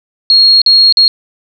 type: tone with dropouts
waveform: sine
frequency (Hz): 4284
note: C8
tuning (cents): +40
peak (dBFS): -3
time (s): 0.3-1.08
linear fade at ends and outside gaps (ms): 1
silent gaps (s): 0.617-0.662 / 0.925-0.971
effects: none